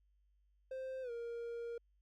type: tone with pitch glide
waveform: triangle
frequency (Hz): 523.3 to 468.9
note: C5 to A#4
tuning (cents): 0 to +10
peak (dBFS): -39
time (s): 0.71-1.78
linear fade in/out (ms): 5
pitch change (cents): -190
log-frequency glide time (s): 1.02-1.11
effects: added 50 Hz sine -70 dBFS peak until 2.01 s